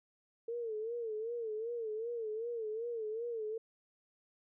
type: tone with vibrato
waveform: sine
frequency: 451.9 Hz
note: A4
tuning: 46 cents sharp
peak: -36 dBFS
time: 0.48-3.58 s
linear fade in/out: 5 ms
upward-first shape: sine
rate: 2.6 Hz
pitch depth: 100 cents each way
effects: none